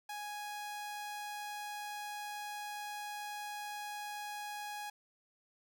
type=tone; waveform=sawtooth; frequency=830.6 Hz; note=G#5; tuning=in tune; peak=-37 dBFS; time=0.09-4.9 s; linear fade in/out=5 ms; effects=none